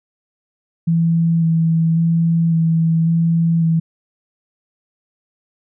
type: tone with vibrato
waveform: sine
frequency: 164.81 Hz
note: E3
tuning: in tune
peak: -12 dBFS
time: 0.87-3.8 s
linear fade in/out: 10 ms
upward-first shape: square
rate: 0.91 Hz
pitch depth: 14 cents each way
effects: none